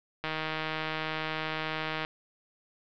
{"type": "click train", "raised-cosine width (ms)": 0.3, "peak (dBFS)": -16, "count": 285, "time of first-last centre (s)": [0.24, 2.049], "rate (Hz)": 157, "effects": ["low-pass 4000 Hz 12 dB/octave"]}